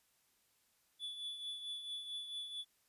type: tone with tremolo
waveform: triangle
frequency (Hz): 3449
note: A7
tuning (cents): -35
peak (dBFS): -38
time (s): 0.99-2.65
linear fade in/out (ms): 50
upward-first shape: triangle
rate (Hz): 4.5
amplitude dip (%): 60
effects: white hiss -75 dBFS RMS until 2.88 s + resampled to 32000 Hz